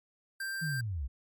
square tone, 1577 Hz, G6, 10 cents sharp, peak -35 dBFS, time 0.4-0.81 s, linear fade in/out 5 ms
sine linear sweep, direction down, 167.3 to 57.1 Hz, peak -32 dBFS, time 0.61-1.08 s, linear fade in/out 20 ms
effects MP3 96 kbps

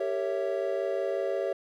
triangle chord, G diminished seventh, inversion none, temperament equal with one note detuned, 392 / 457.9 / 554.4 / 659.3 Hz, G4 / Bb4 / Db5 / Fb5, 0 / -31 / 0 / 0 cents, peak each -30 / -34 / -29 / -32 dBFS, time 0-1.53 s, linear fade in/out 5 ms, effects none

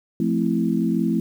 sine chord, F major seventh, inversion none, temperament equal, 174.61 / 220 / 261.6 / 329.6 Hz, F3 / A3 / C4 / E4, 0 / 0 / 0 / 0 cents, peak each -24 / -22 / -25 / -25 dBFS, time 0.2-1.2 s, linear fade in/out 2 ms, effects 8-bit

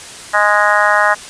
harmonic tone, 207.7 Hz, G#3, in tune, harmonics 3 / 4 / 5 / 6 / 7 / 8 / 9, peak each -17 / -17 / -17 / -17 / -17 / -17 / -17 dBFS, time 0.33-1.15 s, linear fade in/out 20 ms, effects white hiss -32 dBFS RMS until 1.29 s + resampled to 22050 Hz

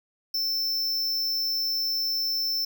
square tone, 5330 Hz, E8, 18 cents sharp, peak -25 dBFS, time 0.34-2.65 s, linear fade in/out 5 ms, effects 11-bit

